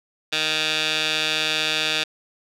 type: tone with band-pass filter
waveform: 15% pulse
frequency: 155.56 Hz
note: D#3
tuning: in tune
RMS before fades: -23 dBFS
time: 0.32-2.04 s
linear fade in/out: 10 ms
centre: 3400 Hz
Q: 2.3
effects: none